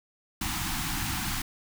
pink band-stop noise, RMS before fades -31 dBFS, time 0.41-1.42 s, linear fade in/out 5 ms, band 340 to 730 Hz, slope 96 dB/octave, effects none

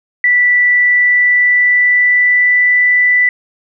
sine tone with pitch glide, 1967 to 1981.8 Hz, B6 to B6, -7 to +5 cents, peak -7 dBFS, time 0.24-3.29 s, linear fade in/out 2 ms, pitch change +12 cents, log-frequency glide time 0.7-2.79 s, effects none

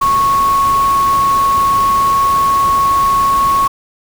sine tone in noise, 1103 Hz, C#6, 9 cents flat, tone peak -9 dBFS, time 0.01-3.68 s, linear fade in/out 10 ms, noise pink, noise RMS -25 dBFS, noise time 0.01-3.68 s, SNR +13 dB, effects none

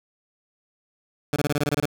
15% pulse tone bursts, 146.1 Hz, D3, 9 cents flat, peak -14 dBFS, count 10, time 1.33-1.856 s, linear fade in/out 2 ms, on 31 ms, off 24 ms, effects none

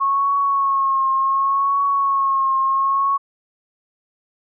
sine tone with vibrato, 1094 Hz, C#6, 23 cents flat, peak -15 dBFS, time 0-3.18 s, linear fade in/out 20 ms, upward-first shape triangle, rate 0.68 Hz, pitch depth 42 cents each way, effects none

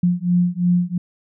sine beating tone pair, 175.5 / 178.4 Hz, F3 / F3, +9 / +37 cents, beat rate 2.9 Hz, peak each -18 / -18 dBFS, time 0.03-0.98 s, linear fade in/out 5 ms, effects none

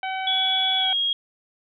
harmonic tone, 760 Hz, F#5, 46 cents sharp, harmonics 1 / 2 / 3 / 4 / 5, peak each -27 / -34 / -33 / -37 / -45 dBFS, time 0.03-0.93 s, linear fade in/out 2 ms
sine tone with pitch glide, 3377 to 3273 Hz, G#7 to G#7, +28 to -26 cents, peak -20 dBFS, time 0.27-1.13 s, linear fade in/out 2 ms, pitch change -54 cents, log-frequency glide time 0.78-0.9 s
effects none

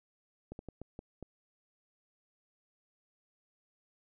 slowing click train, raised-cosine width 2 ms, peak -30 dBFS, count 6, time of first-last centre 0.52-1.227 s, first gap 71 ms, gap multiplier 1.35, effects none

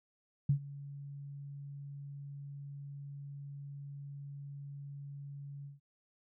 sine tone with ADSR envelope, 141.3 Hz, C#3, 34 cents sharp, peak -23 dBFS, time 0.49-5.8 s, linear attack 6 ms, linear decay 89 ms, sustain -20 dB, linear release 150 ms, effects none

